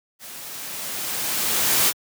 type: noise with level ramp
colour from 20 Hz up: white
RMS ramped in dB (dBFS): -39 to -17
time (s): 0.19-1.93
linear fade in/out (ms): 50
effects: high-pass 100 Hz 12 dB/octave